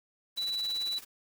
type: noise with tremolo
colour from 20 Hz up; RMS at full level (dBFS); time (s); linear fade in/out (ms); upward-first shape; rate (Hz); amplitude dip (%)
white; -43; 0.36-1.05; 20; triangle; 18; 85
type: tone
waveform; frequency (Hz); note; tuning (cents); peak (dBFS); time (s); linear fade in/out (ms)
sine; 3951; B7; 0; -30; 0.37-0.99; 10
effects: none